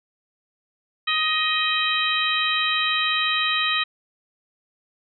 harmonic tone with a mistuned harmonic, 626 Hz, D#5, 10 cents sharp, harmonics 2 / 3 / 4 / 5 / 6, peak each -26 / -26 / -26 / -26 / -26 dBFS, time 1.07-3.84 s, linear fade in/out 10 ms, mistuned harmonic 6, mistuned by +46 cents, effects none

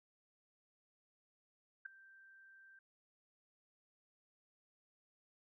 sine tone with ADSR envelope, 1568 Hz, G6, in tune, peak -39 dBFS, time 1.85-2.79 s, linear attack 10 ms, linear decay 4 ms, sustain -20 dB, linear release 3 ms, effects none

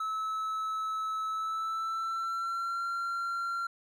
triangle tone with pitch glide, 1300 to 1374.9 Hz, E6 to F6, -24 to -27 cents, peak -29 dBFS, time 0-3.67 s, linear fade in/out 5 ms, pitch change +97 cents, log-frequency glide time 1.28-2.86 s, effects none

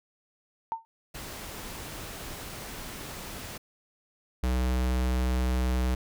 sine tone with exponential decay, 906 Hz, A#5, 50 cents flat, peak -24 dBFS, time 0.72-0.85 s, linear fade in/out 0 ms, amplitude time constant 28 ms
pink noise, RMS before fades -40 dBFS, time 1.14-3.58 s, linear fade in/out 10 ms
square tone, 62.9 Hz, B1, 32 cents sharp, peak -25 dBFS, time 4.43-5.95 s, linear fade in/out 5 ms
effects none

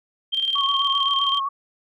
sine tone with tremolo, 3167 Hz, G7, 17 cents sharp, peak -18 dBFS, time 0.32-1.4 s, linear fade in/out 20 ms, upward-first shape square, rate 19 Hz, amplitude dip 50%
sine tone with vibrato, 1108.7 Hz, C#6, in tune, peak -22 dBFS, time 0.55-1.49 s, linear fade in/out 10 ms, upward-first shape square, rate 7.7 Hz, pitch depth 30 cents each way
effects none

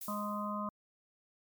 violet noise with exponential decay, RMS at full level -41 dBFS, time 0.01-0.7 s, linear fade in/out 5 ms, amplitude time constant 150 ms
harmonic tone, 207.7 Hz, G#3, in tune, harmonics 1 / 3 / 5 / 6, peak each -38 / -43 / -39 / -41 dBFS, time 0.08-0.69 s, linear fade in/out 2 ms
effects MP3 96 kbps

